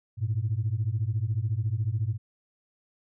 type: beating tone pair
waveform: sine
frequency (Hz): 101.9 / 115.9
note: G#2 / A#2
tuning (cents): -32 / -10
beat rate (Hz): 14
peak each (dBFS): -27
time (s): 0.17-2.18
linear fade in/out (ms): 50
effects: tanh soft clip ceiling -19 dBFS